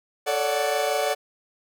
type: chord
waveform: 40% pulse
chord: D major seventh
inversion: second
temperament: equal with one note detuned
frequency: 440 / 561.5 / 587.3 / 740 Hz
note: A4 / C#5 / D5 / F#5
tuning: 0 / +22 / 0 / 0 cents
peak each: -28 / -28 / -26 / -26 dBFS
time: 0.26-1.15 s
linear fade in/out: 20 ms
effects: none